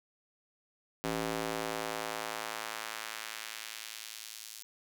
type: tone with high-pass filter sweep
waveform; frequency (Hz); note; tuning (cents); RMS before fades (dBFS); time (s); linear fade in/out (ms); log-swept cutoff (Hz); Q
square; 55; A1; 0; -39; 1.04-4.63; 0; 250 to 5300; 0.8
effects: none